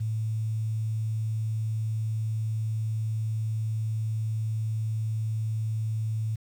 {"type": "tone", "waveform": "sine", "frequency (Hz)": 110, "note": "A2", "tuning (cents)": 0, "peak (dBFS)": -26, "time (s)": [0, 6.36], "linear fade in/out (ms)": 10, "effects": ["9-bit"]}